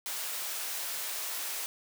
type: high-pass noise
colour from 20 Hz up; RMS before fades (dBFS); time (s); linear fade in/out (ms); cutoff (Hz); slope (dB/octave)
white; -36; 0.06-1.66; 0; 540; 12
effects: none